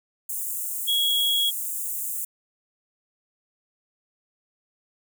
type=high-pass noise; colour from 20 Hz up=white; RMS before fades=-30 dBFS; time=0.29-2.25 s; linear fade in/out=5 ms; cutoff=7200 Hz; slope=48 dB/octave
type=tone; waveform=sine; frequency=3322 Hz; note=G#7; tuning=in tune; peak=-20 dBFS; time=0.87-1.51 s; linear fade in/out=20 ms
effects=none